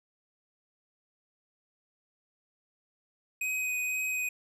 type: tone with vibrato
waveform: square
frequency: 2510 Hz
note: D#7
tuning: 15 cents sharp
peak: -30 dBFS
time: 3.41-4.29 s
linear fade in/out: 5 ms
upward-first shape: sine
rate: 2 Hz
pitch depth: 10 cents each way
effects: resampled to 32000 Hz